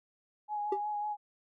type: tone with vibrato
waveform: sine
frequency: 835 Hz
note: G#5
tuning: 9 cents sharp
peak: -32 dBFS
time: 0.48-1.17 s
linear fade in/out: 50 ms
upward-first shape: sine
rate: 5.5 Hz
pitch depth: 21 cents each way
type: tone with exponential decay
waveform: triangle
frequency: 392 Hz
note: G4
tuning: in tune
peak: -23 dBFS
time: 0.72-0.81 s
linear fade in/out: 5 ms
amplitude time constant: 19 ms
effects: none